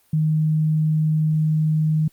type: tone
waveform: sine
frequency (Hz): 155.56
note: D#3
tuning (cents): 0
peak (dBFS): -16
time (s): 0.13-2.08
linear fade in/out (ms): 5
effects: white hiss -60 dBFS RMS until 2.12 s + Opus 32 kbps